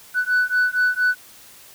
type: beating tone pair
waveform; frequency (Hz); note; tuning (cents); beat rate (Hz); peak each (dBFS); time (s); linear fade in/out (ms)
sine; 1488 / 1492.3; F#6 / F#6; +9 / +14; 4.3; -18; 0.14-1.15; 50
effects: tanh soft clip ceiling -13 dBFS + white hiss -46 dBFS RMS until 1.74 s